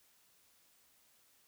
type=silence; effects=white hiss -69 dBFS RMS until 1.47 s